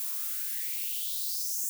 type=noise with high-pass filter sweep; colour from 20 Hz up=violet; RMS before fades=-33 dBFS; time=0-1.69 s; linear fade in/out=0 ms; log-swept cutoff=900 to 7200 Hz; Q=4.3; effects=none